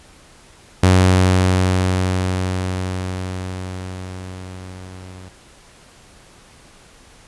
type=tone with level ramp; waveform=sawtooth; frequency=92.5 Hz; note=F#2; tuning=in tune; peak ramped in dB=-5 to -32 dBFS; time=0.83-5.29 s; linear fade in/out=5 ms; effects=pink hiss -47 dBFS RMS until 7.27 s + resampled to 24000 Hz